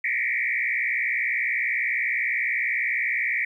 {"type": "tone with frequency modulation", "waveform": "sine", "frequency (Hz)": 2093, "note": "C7", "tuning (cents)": 0, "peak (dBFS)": -22, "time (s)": [0.04, 3.45], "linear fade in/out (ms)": 5, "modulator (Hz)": 60, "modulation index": 4.3, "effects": ["10-bit"]}